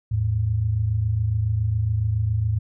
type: tone pair together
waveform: sine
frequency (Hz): 81.5 / 108.7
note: E2 / A2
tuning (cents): -19 / -21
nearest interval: perfect fourth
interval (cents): 498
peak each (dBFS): -26 / -20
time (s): 0.11-2.59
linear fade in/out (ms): 10
effects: none